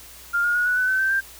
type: tone with pitch steps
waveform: sine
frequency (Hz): 1401 / 1425.5 / 1450.4 / 1475.8 / 1501.6 / 1527.8 / 1554.5 / 1581.7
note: F6 / F6 / F#6 / F#6 / F#6 / G6 / G6 / G6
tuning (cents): +5 / +35 / -35 / -5 / +25 / -45 / -15 / +15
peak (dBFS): -18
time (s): 0.33-1.21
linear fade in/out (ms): 20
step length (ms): 110
effects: added 60 Hz sine -51 dBFS peak until 1.39 s + white hiss -44 dBFS RMS until 1.39 s